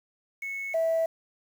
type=tone pair in turn; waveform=sine; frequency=2200 / 654.1 Hz; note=C#7 / E5; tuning=-14 / -14 cents; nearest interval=octave + major sixth; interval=2100 cents; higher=first; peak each=-31 / -21 dBFS; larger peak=second; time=0.42-0.74 / 0.74-1.06 s; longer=neither; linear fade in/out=5 ms; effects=tanh soft clip ceiling -20 dBFS + 8-bit